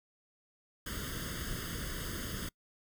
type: noise with comb filter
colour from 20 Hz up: pink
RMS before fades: -39 dBFS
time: 0.86-2.49 s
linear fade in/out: 5 ms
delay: 0.61 ms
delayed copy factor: +1
effects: noise-tail reverb RT60 0.1 s tail -25 dB re dry